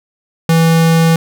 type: tone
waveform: square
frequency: 164.2 Hz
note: E3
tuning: 6 cents flat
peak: -8 dBFS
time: 0.49-1.16 s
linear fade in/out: 2 ms
effects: none